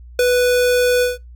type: tone with ADSR envelope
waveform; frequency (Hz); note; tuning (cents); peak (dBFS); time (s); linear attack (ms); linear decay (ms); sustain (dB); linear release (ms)
square; 493.9; B4; 0; -11; 0.19-1.18; 3; 10; -2; 160
effects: noise-tail reverb RT60 0.2 s tail -25 dB re dry + added 60 Hz sine -36 dBFS peak until 1.35 s